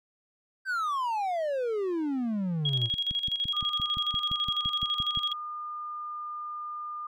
triangle exponential sweep, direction down, 1582 to 110 Hz, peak -25 dBFS, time 0.65-2.9 s, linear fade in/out 50 ms
sine tone with tremolo, 3298 Hz, G#7, 13 cents flat, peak -25 dBFS, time 2.65-5.33 s, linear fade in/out 5 ms, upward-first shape square, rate 12 Hz, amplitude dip 65%
click train, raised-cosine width 5 ms, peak -26 dBFS, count 14, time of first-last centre 2.94-5.174 s, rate 5.82 Hz
sine tone with pitch glide, 1217 to 1208.6 Hz, D#6 to D6, -39 to +49 cents, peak -34 dBFS, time 3.53-7.07 s, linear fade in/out 5 ms, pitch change -12 cents, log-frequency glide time 4.99-6.21 s
effects none

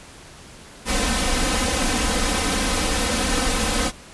pink noise with comb filter, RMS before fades -21 dBFS, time 0.85-3.92 s, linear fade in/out 50 ms, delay 3.9 ms, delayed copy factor +0.9, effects pink hiss -43 dBFS RMS until 4.13 s + resampled to 24000 Hz

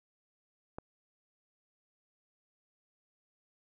click, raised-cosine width 1 ms, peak -26 dBFS, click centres 0.785 s, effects none

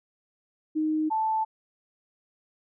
sine tone pair in turn, 310.6 / 878.5 Hz, D#4 / A5, -3 / -3 cents, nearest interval octave + tritone, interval 1800 cents, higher second, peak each -23 dBFS, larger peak neither, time 0.75-1.1 / 1.1-1.45 s, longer neither, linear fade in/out 20 ms, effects none

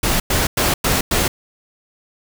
pink noise bursts, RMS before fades -17 dBFS, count 5, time 0.03-1.28 s, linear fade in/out 5 ms, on 170 ms, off 100 ms, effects none

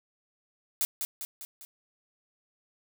blue noise with echo, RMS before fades -27 dBFS, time 0.81-0.85 s, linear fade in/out 0 ms, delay 200 ms, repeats 4, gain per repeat -5 dB, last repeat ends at 1.65 s, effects none

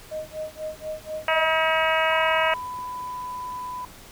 sine tone with tremolo, 622 Hz, D#5, 1 cent flat, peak -27 dBFS, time 0.11-1.52 s, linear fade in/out 10 ms, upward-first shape sine, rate 4.1 Hz, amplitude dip 100%
harmonic tone, 320 Hz, D#4, 49 cents sharp, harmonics 2 / 3 / 4 / 5 / 6 / 7 / 8 / 9, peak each -24 / -26 / -27 / -28 / -29 / -29 / -30 / -31 dBFS, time 1.28-2.54 s, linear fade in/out 2 ms
sine tone, 998 Hz, B5, 18 cents sharp, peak -30 dBFS, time 2.11-3.85 s, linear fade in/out 2 ms
effects pink hiss -46 dBFS RMS until 4.11 s

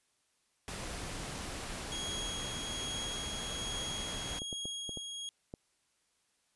pink noise, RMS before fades -41 dBFS, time 0.68-4.39 s, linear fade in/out 0 ms
sawtooth tone with tremolo, 3290 Hz, G#7, 17 cents flat, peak -34 dBFS, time 1.92-5.29 s, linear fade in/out 0 ms, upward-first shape sine, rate 1.2 Hz, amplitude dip 30%
clicks, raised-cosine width 2 ms, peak -29 dBFS, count 6, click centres 4.419 / 4.528 / 4.655 / 4.893 / 4.973 / 5.539 s
effects white hiss -75 dBFS RMS until 6.55 s + resampled to 24000 Hz

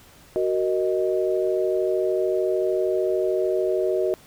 sine chord, D# minor, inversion first, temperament just, 373.4 / 466.7 / 622.3 Hz, F#4 / A#4 / D#5, +16 / +2 / 0 cents, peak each -22 / -27 / -25 dBFS, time 0.36-4.14 s, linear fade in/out 0 ms, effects pink hiss -51 dBFS RMS until 4.26 s

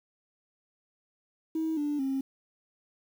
sine tone with pitch steps, 320 / 293.4 / 269.1 Hz, D#4 / D4 / C4, +49 / -2 / +49 cents, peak -26 dBFS, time 1.55-2.21 s, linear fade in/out 5 ms, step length 220 ms, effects tanh soft clip ceiling -24 dBFS + 9-bit

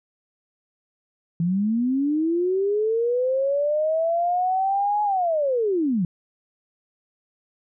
sine linear two-way sweep, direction up then down, 163.5 to 843 to 163.5 Hz, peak -19 dBFS, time 1.4-6.05 s, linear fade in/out 2 ms, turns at 5.03 s, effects none

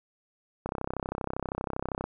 click train, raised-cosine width 1 ms, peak -17 dBFS, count 46, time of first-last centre 0.66-2.04 s, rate 32.6 Hz, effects none

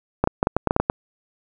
clicks, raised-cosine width 1 ms, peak -3 dBFS, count 10, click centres 0.24 / 0.274 / 0.429 / 0.471 / 0.566 / 0.673 / 0.709 / 0.764 / 0.8 / 0.899 s, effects none

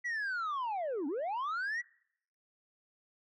sine linear two-way sweep, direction down then up, 1975.5 to 261.6 to 1975.5 Hz, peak -30 dBFS, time 0.04-1.82 s, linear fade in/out 20 ms, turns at 1.07 s, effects noise-tail reverb RT60 0.7 s tail -26 dB re dry + tanh soft clip ceiling -32 dBFS

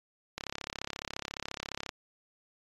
click train, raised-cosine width 0.2 ms, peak -18 dBFS, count 53, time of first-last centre 0.38-1.892 s, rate 34.4 Hz, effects AAC 32 kbps

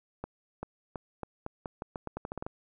accelerating click train, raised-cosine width 1 ms, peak -22 dBFS, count 15, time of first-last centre 0.24-2.465 s, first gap 390 ms, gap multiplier 0.84, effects none

